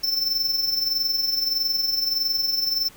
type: tone with amplitude modulation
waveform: square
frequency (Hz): 5330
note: E8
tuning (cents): +18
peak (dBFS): -19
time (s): 0.03-2.89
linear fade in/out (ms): 10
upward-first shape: sine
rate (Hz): 21.6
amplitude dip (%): 55
effects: pink hiss -48 dBFS RMS until 2.96 s